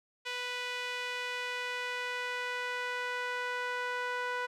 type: tone with band-pass filter sweep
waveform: sawtooth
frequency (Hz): 493.9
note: B4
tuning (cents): 0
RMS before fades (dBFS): -36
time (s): 0.25-4.47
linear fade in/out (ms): 20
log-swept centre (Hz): 2700 to 1400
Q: 1.4
effects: none